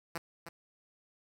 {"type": "tone with echo", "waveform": "5% pulse", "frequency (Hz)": 168.1, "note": "E3", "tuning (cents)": 34, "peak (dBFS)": -24, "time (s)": [0.15, 0.18], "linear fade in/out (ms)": 5, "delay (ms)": 310, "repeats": 1, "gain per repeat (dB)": -8, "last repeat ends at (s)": 0.49, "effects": []}